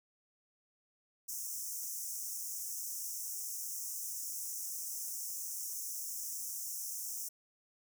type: high-pass noise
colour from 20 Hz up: pink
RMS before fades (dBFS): -41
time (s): 1.28-7.29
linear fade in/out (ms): 10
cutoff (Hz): 5500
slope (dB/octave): 96
effects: none